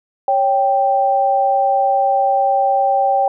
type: tone pair together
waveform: sine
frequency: 554.4 / 784 Hz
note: C#5 / G5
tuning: 0 / 0 cents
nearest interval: tritone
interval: 600 cents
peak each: -18 / -13 dBFS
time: 0.28-3.28 s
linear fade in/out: 2 ms
effects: none